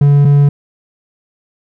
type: tone pair in turn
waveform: triangle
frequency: 143.1 / 143.1 Hz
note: D3 / D3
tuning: -45 / -45 cents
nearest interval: unison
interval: 0 cents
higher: neither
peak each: -3 dBFS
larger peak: neither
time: 0.01-0.25 / 0.25-0.49 s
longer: neither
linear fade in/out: 5 ms
effects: none